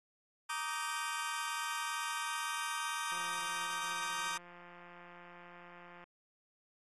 sawtooth chord, Eb major seventh, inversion second, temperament just, 933.4 / 1166.7 / 1244.5 / 1555.6 Hz, Bb5 / D6 / Eb6 / G6, +2 / -12 / 0 / -14 cents, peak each -38 dBFS, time 0.49-4.38 s, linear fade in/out 10 ms
click train, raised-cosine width 0.5 ms, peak -40 dBFS, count 512, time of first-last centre 3.12-6.04 s, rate 175 Hz
effects AAC 32 kbps

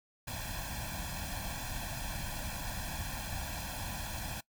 pink noise with comb filter, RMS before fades -39 dBFS, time 0.27-4.41 s, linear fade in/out 10 ms, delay 1.2 ms, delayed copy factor +0.95, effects noise-tail reverb RT60 0.1 s tail -21 dB re dry

